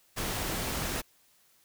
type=noise; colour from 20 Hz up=pink; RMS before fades=-33 dBFS; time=0.16-1.02 s; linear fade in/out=20 ms; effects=white hiss -65 dBFS RMS until 1.64 s